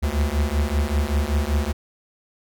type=beating tone pair; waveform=square; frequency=70.3 / 75.5 Hz; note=C#2 / D2; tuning=+25 / +48 cents; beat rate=5.2 Hz; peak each=-23 / -23 dBFS; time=0.02-1.73 s; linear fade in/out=20 ms; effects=none